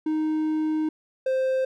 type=tone pair in turn; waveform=triangle; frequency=311.1 / 523.2 Hz; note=D#4 / C5; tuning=0 / 0 cents; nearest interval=major sixth; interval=900 cents; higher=second; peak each=-20 / -19 dBFS; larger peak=second; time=0.06-0.89 / 1.26-1.65 s; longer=first; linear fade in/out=5 ms; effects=none